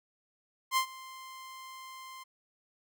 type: tone with ADSR envelope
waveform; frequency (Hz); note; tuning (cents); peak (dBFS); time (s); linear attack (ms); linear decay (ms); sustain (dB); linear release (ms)
sawtooth; 1046.5; C6; 0; -20; 0.71-2.24; 59; 88; -21; 15
effects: none